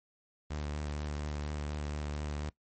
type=tone with vibrato; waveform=sawtooth; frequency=74.2 Hz; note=D2; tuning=18 cents sharp; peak=-31 dBFS; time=0.5-2.5 s; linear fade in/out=10 ms; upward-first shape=triangle; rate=4.2 Hz; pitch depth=25 cents each way; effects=noise-tail reverb RT60 0.1 s tail -19 dB re dry + MP3 32 kbps